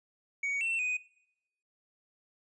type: tone with pitch steps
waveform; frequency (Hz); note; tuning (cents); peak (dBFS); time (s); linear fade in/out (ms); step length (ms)
triangle; 2243 / 2695 / 2493; C#7 / E7 / D#7; +20 / +38 / +3; -28; 0.43-0.97; 5; 180
effects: noise-tail reverb RT60 0.8 s tail -21 dB re dry + resampled to 22050 Hz